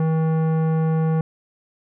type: tone with tanh clipping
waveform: sine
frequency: 160 Hz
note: D#3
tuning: 49 cents sharp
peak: -19 dBFS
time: 0-1.21 s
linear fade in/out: 2 ms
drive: 15 dB
effects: none